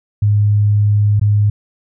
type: tone with dropouts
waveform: sine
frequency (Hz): 103.83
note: G#2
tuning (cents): 0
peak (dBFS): -9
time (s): 0.22-1.5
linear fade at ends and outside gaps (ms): 5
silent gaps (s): 1.197-1.213
effects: none